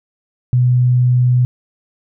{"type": "tone", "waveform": "sine", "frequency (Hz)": 124.5, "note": "B2", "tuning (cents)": 14, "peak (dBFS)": -9, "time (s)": [0.53, 1.45], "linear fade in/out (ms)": 0, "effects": []}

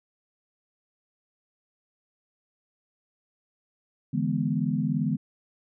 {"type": "chord", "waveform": "sine", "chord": "E dominant seventh", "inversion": "third", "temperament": "equal", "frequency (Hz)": [146.83, 164.81, 207.7, 246.9], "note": ["D3", "E3", "G#3", "B3"], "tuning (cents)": [0, 0, 0, 0], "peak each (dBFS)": -29, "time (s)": [4.13, 5.17], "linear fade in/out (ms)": 10, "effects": []}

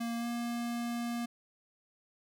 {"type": "tone with pitch glide", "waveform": "square", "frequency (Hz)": [233.1, 236.8], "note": ["A#3", "A#3"], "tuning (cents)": [0, 27], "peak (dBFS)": -34, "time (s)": [0, 1.26], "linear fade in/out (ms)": 10, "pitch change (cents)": 27, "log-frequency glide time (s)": [0.17, 0.27], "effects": []}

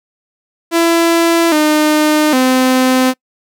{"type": "tone with pitch steps", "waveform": "sawtooth", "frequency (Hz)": [335.1, 304.5, 257.5], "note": ["E4", "D#4", "C4"], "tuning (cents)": [29, -37, -28], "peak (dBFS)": -5, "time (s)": [0.71, 3.14], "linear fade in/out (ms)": 50, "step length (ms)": 810, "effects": ["noise-tail reverb RT60 0.1 s tail -25 dB re dry"]}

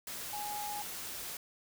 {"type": "tone in noise", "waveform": "sine", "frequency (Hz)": 830.6, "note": "G#5", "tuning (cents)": 0, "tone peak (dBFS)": -38, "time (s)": [0.33, 0.82], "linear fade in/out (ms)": 2, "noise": "white", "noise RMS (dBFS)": -42, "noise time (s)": [0.07, 1.37], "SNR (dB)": 1, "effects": []}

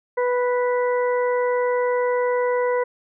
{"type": "harmonic tone", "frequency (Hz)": 493, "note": "B4", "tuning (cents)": -3, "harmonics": [1, 2, 3, 4], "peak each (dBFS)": [-19, -26, -34, -32], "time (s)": [0.17, 2.84], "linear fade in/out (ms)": 10, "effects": []}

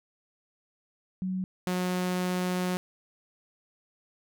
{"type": "tone pair in turn", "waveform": ["sine", "sawtooth"], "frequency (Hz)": [186.4, 181.51], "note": ["F#3", "F#3"], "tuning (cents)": [13, -33], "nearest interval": "unison", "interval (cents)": 46, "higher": "first", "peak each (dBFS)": [-28, -23], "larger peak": "second", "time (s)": [[1.22, 1.44], [1.67, 2.77]], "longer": "second", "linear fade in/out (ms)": 0, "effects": []}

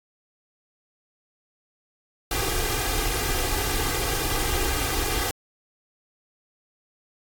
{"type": "noise with comb filter", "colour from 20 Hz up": "pink", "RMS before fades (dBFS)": -25, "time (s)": [2.31, 5.31], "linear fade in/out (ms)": 2, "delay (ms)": 2.5, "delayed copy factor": 0.85, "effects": ["AAC 64 kbps"]}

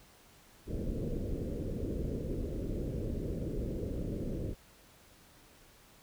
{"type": "low-pass noise", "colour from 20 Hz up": "pink", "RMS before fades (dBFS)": -36, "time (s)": [0.66, 4.55], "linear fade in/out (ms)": 50, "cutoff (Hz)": 530, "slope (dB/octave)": 48, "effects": ["pink hiss -60 dBFS RMS until 6.02 s"]}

